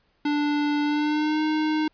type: tone with pitch glide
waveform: square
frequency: 293.7 to 308.8 Hz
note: D4 to D#4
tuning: 0 to -13 cents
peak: -22 dBFS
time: 0.25-1.88 s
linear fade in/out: 5 ms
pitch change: +87 cents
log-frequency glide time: 0.83-1.42 s
effects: pink hiss -67 dBFS RMS until 1.93 s + resampled to 11025 Hz